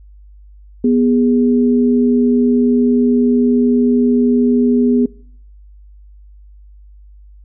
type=tone pair together; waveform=sine; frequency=244.7 / 411.6 Hz; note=B3 / G#4; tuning=-16 / -16 cents; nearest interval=major sixth; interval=900 cents; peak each=-10 / -17 dBFS; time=0.84-5.06 s; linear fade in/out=5 ms; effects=noise-tail reverb RT60 0.6 s tail -22 dB re dry + added 50 Hz sine -38 dBFS peak until 7.44 s

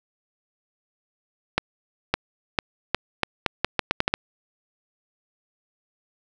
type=accelerating click train; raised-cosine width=0.3 ms; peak=-3 dBFS; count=12; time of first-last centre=1.58-4.139 s; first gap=560 ms; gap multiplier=0.8; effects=none

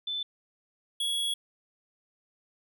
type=tone pair in turn; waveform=sine / square; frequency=3520 / 3346 Hz; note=A7 / G#7; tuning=0 / +12 cents; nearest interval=minor second; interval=88 cents; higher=first; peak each=-30 / -28 dBFS; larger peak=second; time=0.07-0.23 / 1-1.34 s; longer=second; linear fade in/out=5 ms; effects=none

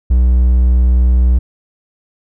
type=tone; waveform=triangle; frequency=61.74 Hz; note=B1; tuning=in tune; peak=-5 dBFS; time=0.1-1.39 s; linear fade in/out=10 ms; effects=none

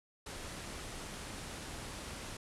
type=low-pass noise; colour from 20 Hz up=pink; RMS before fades=-45 dBFS; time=0.26-2.37 s; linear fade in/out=5 ms; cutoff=11000 Hz; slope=48 dB/octave; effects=none

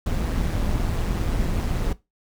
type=noise with amplitude modulation; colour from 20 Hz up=brown; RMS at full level=-21 dBFS; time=0.06-1.93 s; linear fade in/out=5 ms; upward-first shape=sine; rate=171 Hz; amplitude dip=55%; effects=noise-tail reverb RT60 0.2 s tail -18 dB re dry

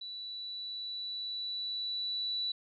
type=tone with level ramp; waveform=sine; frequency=3951 Hz; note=B7; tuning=in tune; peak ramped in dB=-40 to -31 dBFS; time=0.01-2.52 s; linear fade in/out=5 ms; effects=none

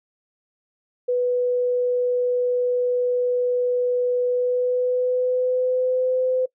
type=tone with pitch glide; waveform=sine; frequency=493.9 to 511.6 Hz; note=B4 to C5; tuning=0 to -39 cents; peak=-18 dBFS; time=1.08-6.46 s; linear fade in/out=10 ms; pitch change=+61 cents; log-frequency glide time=4.26-6.22 s; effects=noise-tail reverb RT60 0.1 s tail -22 dB re dry

